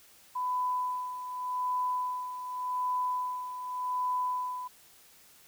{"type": "tone with tremolo", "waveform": "sine", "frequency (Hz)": 1000, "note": "B5", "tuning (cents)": 21, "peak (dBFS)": -27, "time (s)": [0.35, 4.68], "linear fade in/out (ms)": 10, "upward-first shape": "sine", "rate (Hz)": 0.86, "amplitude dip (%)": 65, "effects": ["white hiss -58 dBFS RMS until 5.47 s"]}